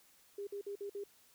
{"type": "tone bursts", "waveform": "sine", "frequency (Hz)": 403.4, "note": "G4", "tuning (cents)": 50, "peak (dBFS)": -39, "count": 5, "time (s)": [0.38, 1.039], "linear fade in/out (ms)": 5, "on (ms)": 91, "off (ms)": 51, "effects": ["white hiss -66 dBFS RMS until 1.34 s"]}